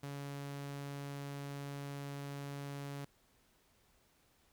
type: tone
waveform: sawtooth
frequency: 141.2 Hz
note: C#3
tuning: 32 cents sharp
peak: -38 dBFS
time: 0.03-3.05 s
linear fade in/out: 5 ms
effects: pink hiss -71 dBFS RMS until 4.52 s